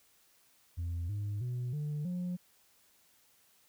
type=tone with pitch steps; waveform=sine; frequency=85.4 / 102.74 / 123.6 / 148.69 / 178.88 Hz; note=F2 / G#2 / B2 / D3 / F3; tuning=-38 / -18 / +2 / +22 / +42 cents; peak=-31 dBFS; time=0.77-2.37 s; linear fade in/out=20 ms; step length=320 ms; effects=tanh soft clip ceiling -32 dBFS + white hiss -67 dBFS RMS until 3.68 s